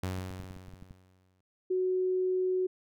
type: tone with exponential decay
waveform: sawtooth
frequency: 92.8 Hz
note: F#2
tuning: 6 cents sharp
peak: -27 dBFS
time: 0.03-1.41 s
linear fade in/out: 5 ms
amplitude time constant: 300 ms
type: clicks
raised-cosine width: 5 ms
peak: -34 dBFS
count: 10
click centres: 0.185 / 0.307 / 0.4 / 0.436 / 0.509 / 0.566 / 0.683 / 0.737 / 0.825 / 0.909 s
type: tone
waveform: sine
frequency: 370 Hz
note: F#4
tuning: in tune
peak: -26 dBFS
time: 1.7-2.67 s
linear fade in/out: 10 ms
effects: none